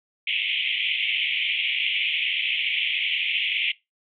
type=band-pass noise; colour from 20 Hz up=white; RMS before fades=-25 dBFS; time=0.27-3.72 s; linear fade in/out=5 ms; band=2100 to 3300 Hz; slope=96 dB/octave; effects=noise-tail reverb RT60 0.2 s tail -21 dB re dry